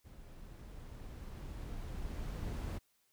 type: noise with level ramp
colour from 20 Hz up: brown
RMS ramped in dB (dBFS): -53 to -38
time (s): 0.04-2.79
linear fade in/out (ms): 20
effects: white hiss -75 dBFS RMS until 3.12 s